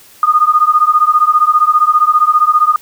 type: beating tone pair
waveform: sine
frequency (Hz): 1221 / 1236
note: D#6 / D#6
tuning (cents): -33 / -12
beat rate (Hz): 15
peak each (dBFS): -10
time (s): 0.23-2.76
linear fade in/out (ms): 2
effects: white hiss -42 dBFS RMS until 2.81 s